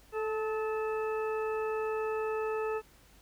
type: harmonic tone with a mistuned harmonic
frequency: 437 Hz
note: A4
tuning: 12 cents flat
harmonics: 1 / 2 / 3 / 4 / 6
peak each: -31 / -40 / -40 / -46 / -46 dBFS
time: 0.12-2.82 s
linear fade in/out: 50 ms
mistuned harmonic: 3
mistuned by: -33 cents
effects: added 50 Hz sine -61 dBFS peak until 3.21 s + pink hiss -61 dBFS RMS until 3.21 s